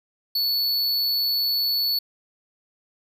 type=tone; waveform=square; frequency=4435 Hz; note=C#8; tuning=in tune; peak=-21 dBFS; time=0.35-1.99 s; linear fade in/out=5 ms; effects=none